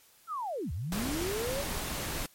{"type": "linear two-way sweep", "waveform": "sine", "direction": "down then up", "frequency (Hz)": [1380, 67.7, 590], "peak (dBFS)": -32, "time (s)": [0.27, 1.65], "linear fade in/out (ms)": 50, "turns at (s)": 0.72}
{"type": "noise", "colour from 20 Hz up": "pink", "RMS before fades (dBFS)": -35, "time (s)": [0.92, 2.26], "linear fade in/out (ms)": 2}
{"effects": ["white hiss -61 dBFS RMS until 2.34 s", "MP3 64 kbps"]}